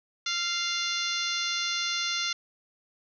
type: harmonic tone with a mistuned harmonic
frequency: 698.5 Hz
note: F5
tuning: in tune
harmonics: 2 / 3 / 4 / 5 / 6 / 7 / 8 / 9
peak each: -35 / -35 / -36 / -33 / -34 / -39 / -37 / -39 dBFS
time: 0.26-2.33 s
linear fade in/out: 5 ms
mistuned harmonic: 2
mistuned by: -19 cents
effects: none